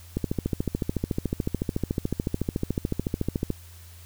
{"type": "click train", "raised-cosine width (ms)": 3, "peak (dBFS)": -12, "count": 47, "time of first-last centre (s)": [0.17, 3.503], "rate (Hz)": 13.8, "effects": ["added 85 Hz sine -45 dBFS peak until 4.05 s", "white hiss -52 dBFS RMS until 4.05 s"]}